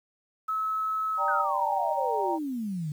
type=tone with pitch glide; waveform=sine; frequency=1294 to 1261.5 Hz; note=E6 to D#6; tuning=-32 to +23 cents; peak=-26 dBFS; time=0.48-1.44 s; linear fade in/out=10 ms; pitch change=-45 cents; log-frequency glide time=1.12-1.31 s
type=chord; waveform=sine; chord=G minor; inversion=second; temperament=equal; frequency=587.3 / 784 / 932.3 Hz; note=D5 / G5 / Bb5; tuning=0 / 0 / 0 cents; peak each=-33 / -30 / -29 dBFS; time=1.17-2.39 s; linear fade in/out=50 ms
type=exponential sweep; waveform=sine; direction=down; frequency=1555 to 144.4 Hz; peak=-29 dBFS; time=1.28-2.92 s; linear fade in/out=2 ms
effects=9-bit